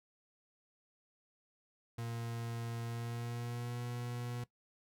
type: tone with pitch glide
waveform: 40% pulse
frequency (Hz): 116.54 to 121.14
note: A#2 to B2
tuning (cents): 0 to -33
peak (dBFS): -38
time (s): 1.98-4.44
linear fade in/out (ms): 5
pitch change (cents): +67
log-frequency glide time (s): 2.84-3.8
effects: noise-tail reverb RT60 0.1 s tail -18 dB re dry